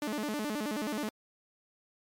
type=tone with vibrato; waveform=sawtooth; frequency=251.6 Hz; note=B3; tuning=32 cents sharp; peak=-28 dBFS; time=0.02-1.09 s; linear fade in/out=2 ms; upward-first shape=square; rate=9.4 Hz; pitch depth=280 cents each way; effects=MP3 96 kbps